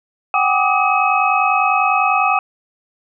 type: tone cluster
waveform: sine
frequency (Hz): 750 / 800 / 1177 / 1257 / 2550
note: F#5 / G5 / D6 / D#6 / D#7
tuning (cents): +23 / +35 / +3 / +17 / +42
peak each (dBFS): -19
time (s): 0.34-2.39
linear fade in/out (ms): 2
effects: none